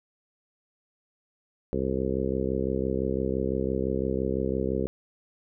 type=harmonic tone; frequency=65.9 Hz; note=C2; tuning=13 cents sharp; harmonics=1 / 2 / 3 / 4 / 5 / 6 / 7 / 8; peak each=-34 / -36 / -32 / -34 / -34 / -31 / -32 / -36 dBFS; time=1.73-4.87 s; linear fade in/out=0 ms; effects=none